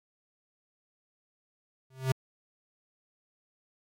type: tone with exponential growth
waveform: square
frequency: 131.4 Hz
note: C3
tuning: 8 cents sharp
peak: -22 dBFS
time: 1.9-2.12 s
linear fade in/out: 5 ms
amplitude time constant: 46 ms
effects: AAC 64 kbps